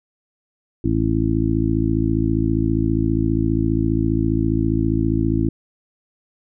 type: harmonic tone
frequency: 54.9 Hz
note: A1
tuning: 3 cents flat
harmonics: 1 / 2 / 3 / 4 / 5 / 6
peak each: -24 / -22 / -26 / -27 / -22 / -22 dBFS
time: 0.84-5.49 s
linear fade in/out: 5 ms
effects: none